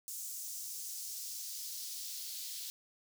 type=noise with high-pass filter sweep; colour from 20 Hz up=white; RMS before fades=-43 dBFS; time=0.08-2.7 s; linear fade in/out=0 ms; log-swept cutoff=7000 to 4000 Hz; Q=1.7; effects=none